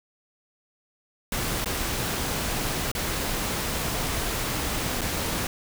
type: noise with dropouts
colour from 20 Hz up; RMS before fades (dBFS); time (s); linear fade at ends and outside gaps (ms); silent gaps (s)
pink; -28; 1.32-5.47; 2; 1.645-1.658 / 2.916-2.95 / 5.01-5.015
effects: none